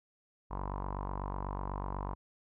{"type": "tone with low-pass filter", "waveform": "sawtooth", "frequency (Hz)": 48.08, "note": "G1", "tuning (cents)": -33, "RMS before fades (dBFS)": -38, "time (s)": [0.5, 2.15], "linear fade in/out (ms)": 20, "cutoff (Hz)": 1000, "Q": 7.1, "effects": []}